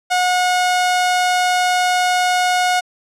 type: tone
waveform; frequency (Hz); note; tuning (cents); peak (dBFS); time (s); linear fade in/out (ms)
sawtooth; 726; F#5; -33; -10; 0.1-2.81; 20
effects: low-pass 9000 Hz 12 dB/octave